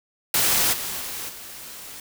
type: noise with level steps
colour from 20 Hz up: white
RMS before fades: -20 / -30 / -32 / -39 dBFS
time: 0.34-2 s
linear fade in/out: 2 ms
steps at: 0.72 / 0.99 / 1.28 s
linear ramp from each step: 20 ms
effects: none